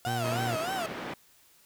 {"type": "tone with vibrato", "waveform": "35% pulse", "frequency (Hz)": 701, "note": "F5", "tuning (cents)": 6, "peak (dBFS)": -29, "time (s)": [0.05, 0.86], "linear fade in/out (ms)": 0, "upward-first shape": "sine", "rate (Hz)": 3.3, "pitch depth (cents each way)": 180}
{"type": "tone", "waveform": "sawtooth", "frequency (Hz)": 118.4, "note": "A#2", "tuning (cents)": 27, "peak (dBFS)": -27, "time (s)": [0.06, 0.56], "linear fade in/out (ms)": 10}
{"type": "band-pass noise", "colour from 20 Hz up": "pink", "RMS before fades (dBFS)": -38, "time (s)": [0.24, 1.14], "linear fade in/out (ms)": 5, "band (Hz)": [200, 2400], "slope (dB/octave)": 12}
{"effects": ["white hiss -61 dBFS RMS until 1.65 s"]}